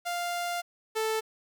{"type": "tone pair in turn", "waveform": "sawtooth", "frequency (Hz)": [698.5, 440], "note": ["F5", "A4"], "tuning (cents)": [0, 0], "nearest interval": "minor sixth", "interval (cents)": 800, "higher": "first", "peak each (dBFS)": [-26, -23], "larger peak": "second", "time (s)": [[0.05, 0.62], [0.95, 1.21]], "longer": "first", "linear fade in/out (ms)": 20, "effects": ["10-bit"]}